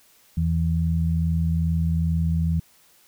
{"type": "tone pair together", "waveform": "sine", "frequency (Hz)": [82.41, 164.81], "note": ["E2", "E3"], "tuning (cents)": [0, 0], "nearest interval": "octave", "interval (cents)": 1200, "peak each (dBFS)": -22, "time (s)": [0.37, 2.6], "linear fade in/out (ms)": 5, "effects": ["white hiss -57 dBFS RMS until 3.07 s"]}